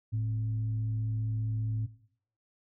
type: tone with frequency modulation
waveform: sine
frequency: 110 Hz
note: A2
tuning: in tune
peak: -28 dBFS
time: 0.12-1.87 s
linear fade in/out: 20 ms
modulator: 155 Hz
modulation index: 0.23
effects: noise-tail reverb RT60 0.6 s tail -17 dB re dry